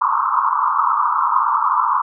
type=band-pass noise; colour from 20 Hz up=pink; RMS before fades=-17 dBFS; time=0.01-2.02 s; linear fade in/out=10 ms; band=920 to 1300 Hz; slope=96 dB/octave; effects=none